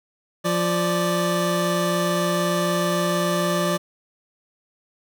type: tone pair together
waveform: 25% pulse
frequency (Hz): 174.61 / 587.8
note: F3 / D5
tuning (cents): 0 / +1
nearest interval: octave + major sixth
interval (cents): 2101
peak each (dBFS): -19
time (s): 0.44-3.78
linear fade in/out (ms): 20
effects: none